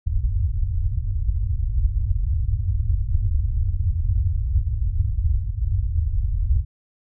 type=low-pass noise; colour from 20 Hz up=white; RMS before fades=-21 dBFS; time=0.06-6.65 s; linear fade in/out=10 ms; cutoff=100 Hz; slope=48 dB/octave; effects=none